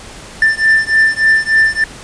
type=beating tone pair; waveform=triangle; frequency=1775 / 1778.4 Hz; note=A6 / A6; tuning=+15 / +18 cents; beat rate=3.4 Hz; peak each=-10 dBFS; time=0.42-1.84 s; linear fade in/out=2 ms; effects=pink hiss -33 dBFS RMS until 2.03 s + resampled to 22050 Hz